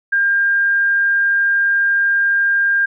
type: tone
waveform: sine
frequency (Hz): 1603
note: G6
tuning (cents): +38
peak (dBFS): -12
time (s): 0.12-2.86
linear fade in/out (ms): 10
effects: none